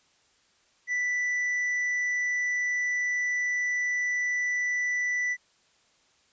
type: tone with tanh clipping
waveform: triangle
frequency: 1975.5 Hz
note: B6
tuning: in tune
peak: -26 dBFS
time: 0.87-5.37 s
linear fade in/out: 50 ms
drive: 8 dB
effects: white hiss -65 dBFS RMS until 6.32 s + resampled to 16000 Hz